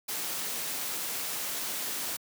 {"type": "noise", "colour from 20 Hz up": "white", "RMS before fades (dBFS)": -34, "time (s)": [0.08, 2.17], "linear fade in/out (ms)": 10, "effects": ["high-pass 150 Hz 12 dB/octave"]}